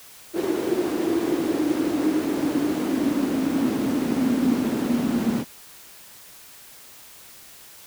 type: noise with high-pass filter sweep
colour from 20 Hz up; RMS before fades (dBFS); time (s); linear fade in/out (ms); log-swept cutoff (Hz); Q
brown; -23; 0.33-5.45; 50; 350 to 230; 7.9
effects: white hiss -46 dBFS RMS until 7.86 s